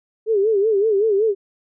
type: tone with vibrato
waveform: sine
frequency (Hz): 418.2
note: G#4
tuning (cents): +12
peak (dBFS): -14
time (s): 0.26-1.35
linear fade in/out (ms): 50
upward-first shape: sine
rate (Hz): 5.3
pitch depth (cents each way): 130
effects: none